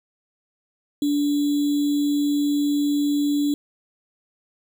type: tone with sample-and-hold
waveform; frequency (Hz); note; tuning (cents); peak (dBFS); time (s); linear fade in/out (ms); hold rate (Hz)
sine; 290; D4; -22; -18; 1.02-3.54; 2; 3675
effects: none